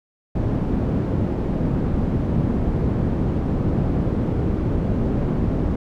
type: low-pass noise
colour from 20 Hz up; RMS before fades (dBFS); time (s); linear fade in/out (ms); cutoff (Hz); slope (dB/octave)
white; -21; 0.35-5.76; 5; 230; 12
effects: none